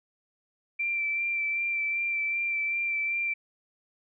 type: tone with vibrato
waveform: sine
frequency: 2349 Hz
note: D7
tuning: in tune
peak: -26 dBFS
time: 0.79-3.34 s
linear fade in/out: 10 ms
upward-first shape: sine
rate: 2.6 Hz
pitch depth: 20 cents each way
effects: none